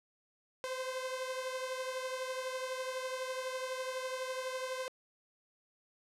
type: beating tone pair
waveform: sawtooth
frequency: 514 / 526 Hz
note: C5 / C5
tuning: -31 / +9 cents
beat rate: 12 Hz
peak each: -34 / -39 dBFS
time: 0.64-4.88 s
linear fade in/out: 0 ms
effects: low-pass 10000 Hz 12 dB/octave

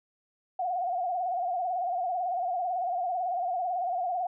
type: tone with vibrato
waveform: sine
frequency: 720 Hz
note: F#5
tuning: 47 cents flat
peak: -27 dBFS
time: 0.59-4.27 s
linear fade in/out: 5 ms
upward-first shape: sine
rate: 18 Hz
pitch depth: 86 cents each way
effects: none

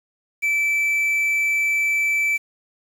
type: tone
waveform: triangle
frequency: 2320 Hz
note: D7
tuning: 22 cents flat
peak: -16 dBFS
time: 0.42-2.38 s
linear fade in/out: 20 ms
effects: 7-bit

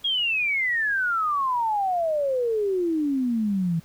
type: exponential sweep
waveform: sine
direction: down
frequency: 3322 to 160.4 Hz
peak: -21 dBFS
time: 0.04-3.8 s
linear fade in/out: 10 ms
effects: pink hiss -54 dBFS RMS until 3.84 s

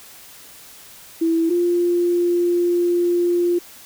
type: tone pair in turn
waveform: sine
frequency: 329.6 / 349.2 Hz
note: E4 / F4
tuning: 0 / 0 cents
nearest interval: minor second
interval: 100 cents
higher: second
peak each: -15 dBFS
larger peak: neither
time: 1.21-1.5 / 1.5-3.59 s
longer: second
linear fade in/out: 10 ms
effects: white hiss -43 dBFS RMS until 3.85 s

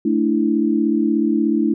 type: chord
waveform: sine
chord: A suspended fourth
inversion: none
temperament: just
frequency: 220 / 293.3 / 330 Hz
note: A3 / D4 / E4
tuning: 0 / -2 / +2 cents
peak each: -19 dBFS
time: 0.05-1.74 s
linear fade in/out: 5 ms
effects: none

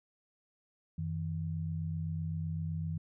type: tone pair together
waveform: sine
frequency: 92.15 / 160 Hz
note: F#2 / D#3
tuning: -7 / +49 cents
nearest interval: minor seventh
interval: 956 cents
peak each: -37 / -35 dBFS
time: 0.98-2.98 s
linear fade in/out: 5 ms
effects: none

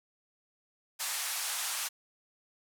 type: band-pass noise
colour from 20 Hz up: white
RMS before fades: -35 dBFS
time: 0.99-1.89 s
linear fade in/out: 20 ms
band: 740 to 12000 Hz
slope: 24 dB/octave
effects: none

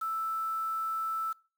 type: tone with quantisation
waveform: sine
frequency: 1320 Hz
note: E6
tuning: 2 cents sharp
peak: -30 dBFS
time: 0.01-1.33 s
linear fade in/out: 10 ms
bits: 8
effects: noise-tail reverb RT60 0.4 s tail -25 dB re dry

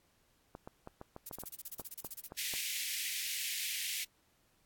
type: clicks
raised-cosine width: 1 ms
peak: -31 dBFS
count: 12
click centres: 0.551 / 0.675 / 0.874 / 1.014 / 1.164 / 1.312 / 1.386 / 1.436 / 1.797 / 2.047 / 2.321 / 2.538 s
type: noise bursts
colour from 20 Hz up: violet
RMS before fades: -42 dBFS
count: 16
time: 1.26-2.268 s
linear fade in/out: 5 ms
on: 33 ms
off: 32 ms
type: high-pass noise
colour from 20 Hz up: pink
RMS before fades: -38 dBFS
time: 2.37-4.05 s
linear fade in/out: 20 ms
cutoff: 2000 Hz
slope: 48 dB/octave
effects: pink hiss -72 dBFS RMS until 4.65 s + AAC 64 kbps

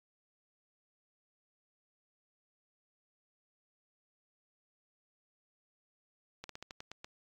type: slowing click train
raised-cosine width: 0.2 ms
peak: -27 dBFS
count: 8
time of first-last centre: 6.44-7.045 s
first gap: 53 ms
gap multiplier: 1.16
effects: AAC 64 kbps

